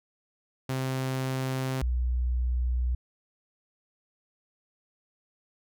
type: tone pair in turn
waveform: sawtooth / sine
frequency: 131.2 / 61.56 Hz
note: C3 / B1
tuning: +5 / -5 cents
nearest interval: octave + minor second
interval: 1310 cents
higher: first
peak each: -24 dBFS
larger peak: neither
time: 0.69-1.82 / 1.82-2.95 s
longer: neither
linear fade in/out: 5 ms
effects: none